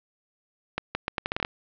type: accelerating click train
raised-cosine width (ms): 0.3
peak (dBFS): -10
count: 10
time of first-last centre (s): 0.78-1.449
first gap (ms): 170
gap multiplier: 0.77
effects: low-pass 4000 Hz 12 dB/octave